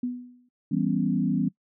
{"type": "tone with exponential decay", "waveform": "sine", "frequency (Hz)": 246.9, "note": "B3", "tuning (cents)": 0, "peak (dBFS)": -23, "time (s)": [0.03, 0.49], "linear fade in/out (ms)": 5, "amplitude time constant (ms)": 100}
{"type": "chord", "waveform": "sine", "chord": "C# half-diminished seventh", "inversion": "first", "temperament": "equal", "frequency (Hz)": [164.81, 196, 246.9, 277.2], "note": ["E3", "G3", "B3", "C#4"], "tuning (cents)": [0, 0, 0, 0], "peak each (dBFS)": [-28, -27, -27, -28], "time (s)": [0.71, 1.49], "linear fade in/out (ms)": 10}
{"effects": ["noise-tail reverb RT60 0.1 s tail -21 dB re dry"]}